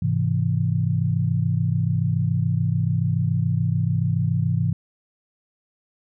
sine chord, Ab augmented, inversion none, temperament equal, 103.83 / 130.81 / 164.81 Hz, Ab2 / C3 / E3, 0 / 0 / 0 cents, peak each -23 dBFS, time 0.02-4.73 s, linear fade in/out 5 ms, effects none

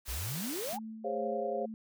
white high-pass noise, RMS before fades -40 dBFS, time 0.05-0.78 s, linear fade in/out 50 ms, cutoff 120 Hz, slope 24 dB/octave
sine exponential sweep, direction up, 52.2 to 880 Hz, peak -36 dBFS, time 0.08-0.79 s, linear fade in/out 5 ms
sine tone with tremolo, 220.8 Hz, A3, 6 cents sharp, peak -39 dBFS, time 0.73-1.74 s, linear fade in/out 0 ms, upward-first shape sine, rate 2.3 Hz, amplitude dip 50%
sine chord, Db major seventh, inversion second, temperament equal with one note detuned, 409.1 / 523.3 / 554.4 / 698.5 Hz, Ab4 / C5 / Db5 / F5, -26 / 0 / 0 / 0 cents, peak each -37 dBFS, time 1.04-1.66 s, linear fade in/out 10 ms
effects none

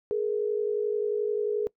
sine tone pair together, 419.8 / 471.2 Hz, G#4 / A#4, +19 / +19 cents, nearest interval major second, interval 200 cents, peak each -26 / -30 dBFS, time 0.11-1.67 s, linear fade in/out 0 ms, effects noise-tail reverb RT60 0.1 s tail -23 dB re dry

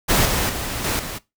pink noise with level steps, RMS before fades -17 / -21 / -27 / -22 / -30 dBFS, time 0.08-1.19 s, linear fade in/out 20 ms, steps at 0.25 / 0.49 / 0.84 / 0.99 s, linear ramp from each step 5 ms, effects noise-tail reverb RT60 0.2 s tail -19 dB re dry

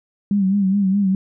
sine tone with vibrato, 196 Hz, G3, in tune, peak -14 dBFS, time 0.31-1.15 s, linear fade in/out 2 ms, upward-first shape sine, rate 4.8 Hz, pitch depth 74 cents each way, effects none

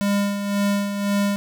square tone with tremolo, 201.8 Hz, G#3, 49 cents flat, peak -18 dBFS, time 0.01-1.36 s, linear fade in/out 0 ms, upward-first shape sine, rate 1.9 Hz, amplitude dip 55%, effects none

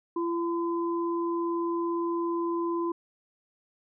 sine tone pair together, 339.7 / 1018 Hz, F4 / C6, -48 / -48 cents, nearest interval octave + perfect fifth, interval 1900 cents, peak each -27 / -33 dBFS, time 0.16-2.92 s, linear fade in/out 5 ms, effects none

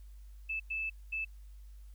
sine tone bursts at uneven times, 2626 Hz, E7, 7 cents flat, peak -33 dBFS, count 3, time 0.49-0.6 / 0.7-0.9 / 1.12-1.25 s, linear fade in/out 10 ms, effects added 50 Hz sine -48 dBFS peak until 1.94 s + white hiss -71 dBFS RMS until 1.94 s

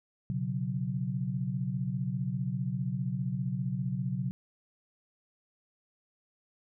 sine chord, B suspended second, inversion none, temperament equal with one note detuned, 123.47 / 138.59 / 183.51 Hz, B2 / C#3 / F#3, 0 / 0 / -14 cents, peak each -34 dBFS, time 0.3-4.31 s, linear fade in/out 0 ms, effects none

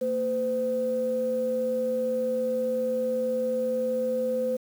sine tone pair together, 228.8 / 511 Hz, A#3 / C5, -32 / -41 cents, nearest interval octave + major second, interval 1391 cents, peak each -32 / -24 dBFS, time 0.01-4.57 s, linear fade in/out 10 ms, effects tanh soft clip ceiling -17 dBFS + 8-bit

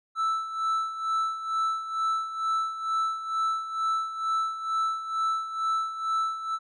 triangle tone with tremolo, 1318.5 Hz, E6, in tune, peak -21 dBFS, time 0.15-6.59 s, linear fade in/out 50 ms, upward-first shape sine, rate 2.2 Hz, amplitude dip 70%, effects resampled to 22050 Hz

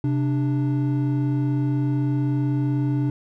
triangle tone pair together, 131.3 / 294.4 Hz, C3 / D4, +6 / +4 cents, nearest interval octave + major second, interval 1398 cents, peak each -19 / -22 dBFS, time 0.04-3.1 s, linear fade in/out 2 ms, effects none

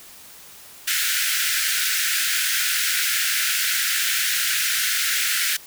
pink high-pass noise, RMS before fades -22 dBFS, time 0.87-5.57 s, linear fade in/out 10 ms, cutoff 1400 Hz, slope 96 dB/octave, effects white hiss -44 dBFS RMS until 5.66 s

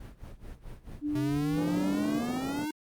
brown noise with tremolo, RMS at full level -41 dBFS, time 0-1.56 s, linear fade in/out 5 ms, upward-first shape sine, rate 4.6 Hz, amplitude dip 85%
sine tone with vibrato, 293.7 Hz, D4, in tune, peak -28 dBFS, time 1.01-2.22 s, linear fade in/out 50 ms, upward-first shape triangle, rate 1.9 Hz, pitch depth 25 cents each way
square exponential sweep, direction up, 127.4 to 311.1 Hz, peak -32 dBFS, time 1.15-2.71 s, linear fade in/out 5 ms
pink band-pass noise, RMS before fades -38 dBFS, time 1.54-2.67 s, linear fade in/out 50 ms, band 150 to 600 Hz, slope 12 dB/octave
effects Opus 32 kbps

